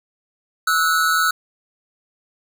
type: tone pair together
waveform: square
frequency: 1306 / 1469.8 Hz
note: E6 / F#6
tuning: -17 / -12 cents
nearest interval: major second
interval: 205 cents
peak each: -19 dBFS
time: 0.67-1.31 s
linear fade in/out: 5 ms
effects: none